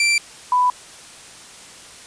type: tone pair in turn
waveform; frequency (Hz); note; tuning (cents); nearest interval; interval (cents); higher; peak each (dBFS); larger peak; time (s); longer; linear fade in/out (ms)
sawtooth / sine; 2349 / 993.6; D7 / B5; 0 / +10; octave + minor third; 1490; first; -11 / -13; first; 0-0.18 / 0.52-0.7; neither; 2
effects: white hiss -41 dBFS RMS until 2.06 s + resampled to 22050 Hz